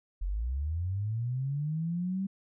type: linear sweep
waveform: sine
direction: up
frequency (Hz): 41.54 to 196.5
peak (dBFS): -29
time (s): 0.21-2.27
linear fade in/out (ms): 10
effects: none